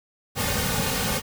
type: noise with comb filter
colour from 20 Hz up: pink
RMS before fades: -25 dBFS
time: 0.35-1.22 s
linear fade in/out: 50 ms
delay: 3 ms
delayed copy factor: -1
effects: none